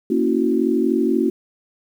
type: chord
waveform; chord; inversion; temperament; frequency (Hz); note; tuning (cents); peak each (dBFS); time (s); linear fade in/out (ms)
sine; F# dominant seventh; first; equal; 233.1 / 277.2 / 329.6 / 370; A#3 / C#4 / E4 / F#4; 0 / 0 / 0 / 0; -21; 0.1-1.3; 5
effects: 8-bit